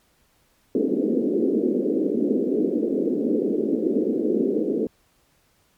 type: band-pass noise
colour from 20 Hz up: pink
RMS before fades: -22 dBFS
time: 0.75-4.87 s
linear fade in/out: 2 ms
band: 220 to 470 Hz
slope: 48 dB/octave
effects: pink hiss -63 dBFS RMS until 5.77 s + MP3 96 kbps